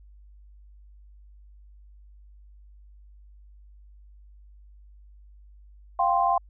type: chord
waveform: sine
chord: F suspended second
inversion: none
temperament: equal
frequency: 698.5 / 784 / 1046.5 Hz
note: F5 / G5 / C6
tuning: 0 / 0 / 0 cents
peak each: -24 dBFS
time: 5.99-6.38 s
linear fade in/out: 5 ms
effects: added 50 Hz sine -48 dBFS peak until 6.49 s